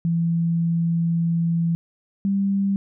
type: tone pair in turn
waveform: sine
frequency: 167.6 / 197.07 Hz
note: E3 / G3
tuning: +29 / +9 cents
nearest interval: minor third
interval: 280 cents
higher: second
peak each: -18 dBFS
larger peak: neither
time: 0.05-1.75 / 2.25-2.76 s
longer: first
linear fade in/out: 0 ms
effects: none